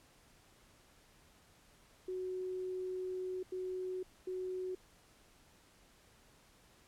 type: tone bursts at uneven times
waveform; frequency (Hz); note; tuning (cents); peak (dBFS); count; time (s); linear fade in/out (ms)
sine; 370; F#4; 0; -37; 3; 2.08-3.43 / 3.52-4.03 / 4.27-4.75; 5
effects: pink hiss -65 dBFS RMS until 6.87 s + low-pass 12000 Hz 12 dB/octave